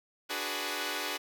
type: chord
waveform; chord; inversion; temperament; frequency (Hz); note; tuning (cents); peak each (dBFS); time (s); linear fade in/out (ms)
5% pulse; G# half-diminished seventh; second; equal; 293.7 / 370 / 415.3 / 493.9; D4 / F#4 / G#4 / B4; 0 / 0 / 0 / 0; -27; 0.29-1.18; 20
effects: none